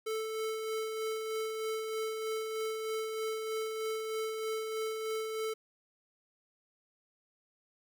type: tone with tremolo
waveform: square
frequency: 439.6 Hz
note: A4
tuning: 2 cents flat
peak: -33 dBFS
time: 0.06-5.54 s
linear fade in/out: 10 ms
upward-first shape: sine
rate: 3.2 Hz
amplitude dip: 35%
effects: none